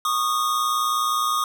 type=tone pair together; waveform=square; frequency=1108.7 / 1228.2 Hz; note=C#6 / D#6; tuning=0 / -23 cents; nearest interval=major second; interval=177 cents; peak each=-27 / -22 dBFS; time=0.05-1.44 s; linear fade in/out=2 ms; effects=none